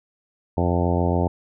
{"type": "harmonic tone with a mistuned harmonic", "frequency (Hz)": 87.31, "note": "F2", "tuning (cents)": 0, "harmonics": [1, 2, 3, 4, 5, 6, 7, 8, 9, 10], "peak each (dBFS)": [-22, -25, -27, -28, -29, -30, -30, -31, -32, -32], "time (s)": [0.57, 1.28], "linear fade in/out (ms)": 5, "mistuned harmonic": 10, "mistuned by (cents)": 27, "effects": []}